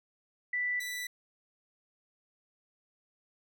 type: tone pair in turn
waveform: sine / sawtooth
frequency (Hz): 1975.5 / 1975.5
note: B6 / B6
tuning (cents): 0 / 0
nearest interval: unison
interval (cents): 0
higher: neither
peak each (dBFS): -29 / -32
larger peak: first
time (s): 0.53-0.8 / 0.8-1.07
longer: neither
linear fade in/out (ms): 5
effects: none